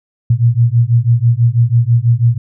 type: beating tone pair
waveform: sine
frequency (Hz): 115.2 / 121.3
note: A#2 / B2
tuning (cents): -20 / -31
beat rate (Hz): 6.1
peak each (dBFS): -11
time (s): 0.3-2.38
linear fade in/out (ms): 5
effects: none